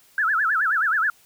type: tone with vibrato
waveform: sine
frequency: 1500 Hz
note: F#6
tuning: 23 cents sharp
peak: -18 dBFS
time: 0.18-1.1 s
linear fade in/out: 2 ms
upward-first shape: sine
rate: 9.4 Hz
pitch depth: 270 cents each way
effects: white hiss -56 dBFS RMS until 1.25 s